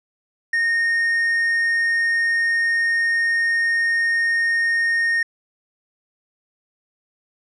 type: tone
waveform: triangle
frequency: 1846 Hz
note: A#6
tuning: 17 cents flat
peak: -15 dBFS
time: 0.53-5.23 s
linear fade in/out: 5 ms
effects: resampled to 24000 Hz